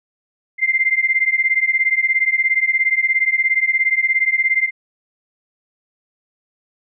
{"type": "beating tone pair", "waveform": "sine", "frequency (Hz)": [2083, 2100], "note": ["C7", "C7"], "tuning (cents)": [-8, 6], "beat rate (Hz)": 17, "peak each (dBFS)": -17, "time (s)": [0.58, 4.71], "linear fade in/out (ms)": 50, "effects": []}